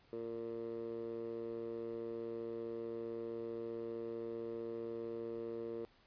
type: tone with band-pass filter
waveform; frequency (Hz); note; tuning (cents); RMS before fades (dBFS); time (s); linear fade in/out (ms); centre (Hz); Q
15% pulse; 115.4; A#2; -17; -43; 0.13-5.85; 0; 430; 3.8
effects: pink hiss -68 dBFS RMS until 6.06 s + resampled to 11025 Hz